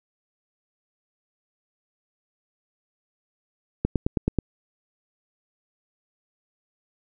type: click train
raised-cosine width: 3 ms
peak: -8 dBFS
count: 6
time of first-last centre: 3.85-4.387 s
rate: 9.31 Hz
effects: none